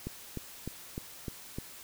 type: click train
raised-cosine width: 3 ms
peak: -23 dBFS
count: 6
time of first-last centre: 0.07-1.585 s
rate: 3.3 Hz
effects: white hiss -49 dBFS RMS until 1.83 s